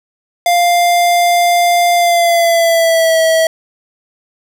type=tone with pitch glide; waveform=square; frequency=698.5 to 648 Hz; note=F5 to E5; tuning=0 to -30 cents; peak=-9 dBFS; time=0.46-3.47 s; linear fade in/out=2 ms; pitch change=-130 cents; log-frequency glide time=1.94-3.19 s; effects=none